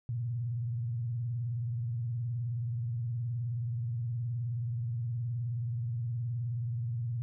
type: tone with vibrato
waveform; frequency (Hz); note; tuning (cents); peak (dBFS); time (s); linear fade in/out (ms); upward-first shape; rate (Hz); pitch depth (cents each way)
sine; 118.4; A#2; +27; -31; 0.09-7.22; 0; sine; 19; 120
effects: none